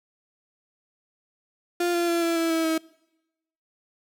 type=tone with pitch steps; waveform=35% pulse; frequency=349.2 / 344.4 / 339.7 / 335 / 330.4 / 325.8 / 321.3 Hz; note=F4 / F4 / F4 / E4 / E4 / E4 / E4; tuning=0 / -24 / -48 / +28 / +4 / -20 / -44 cents; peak=-20 dBFS; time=1.8-2.78 s; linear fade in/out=5 ms; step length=140 ms; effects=noise-tail reverb RT60 0.9 s tail -23 dB re dry